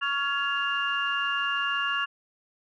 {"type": "tone cluster", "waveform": "sine", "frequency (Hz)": [1121, 1395, 1685, 2795], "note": ["C#6", "F6", "G#6", "F7"], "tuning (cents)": [19, -2, 25, 1], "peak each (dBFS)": -30, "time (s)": [0.01, 2.06], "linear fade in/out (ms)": 20, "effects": ["tanh soft clip ceiling -15 dBFS"]}